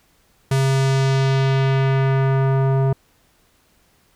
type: tone with low-pass filter sweep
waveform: square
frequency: 134.6 Hz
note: C3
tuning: 49 cents sharp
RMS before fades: -17 dBFS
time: 0.51-2.93 s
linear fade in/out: 5 ms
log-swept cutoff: 11000 to 810 Hz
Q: 1
effects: pink hiss -59 dBFS RMS until 4.15 s